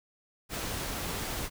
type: noise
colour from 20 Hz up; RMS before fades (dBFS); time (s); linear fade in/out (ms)
pink; -35; 0.49-1.5; 50
effects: none